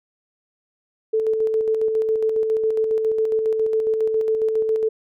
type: tone with tremolo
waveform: sine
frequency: 440 Hz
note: A4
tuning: in tune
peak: -16 dBFS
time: 1.13-4.89 s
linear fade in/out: 10 ms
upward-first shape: square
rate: 7.3 Hz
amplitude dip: 35%
effects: none